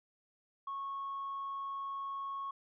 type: tone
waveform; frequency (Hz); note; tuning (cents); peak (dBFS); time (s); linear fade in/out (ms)
sine; 1100; C#6; -14; -36; 0.67-2.51; 5
effects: tanh soft clip ceiling -34 dBFS